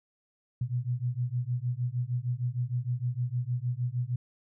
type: beating tone pair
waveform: sine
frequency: 120 / 126.5 Hz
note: B2 / B2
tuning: -49 / +42 cents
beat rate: 6.5 Hz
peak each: -31 dBFS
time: 0.61-4.16 s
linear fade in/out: 5 ms
effects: none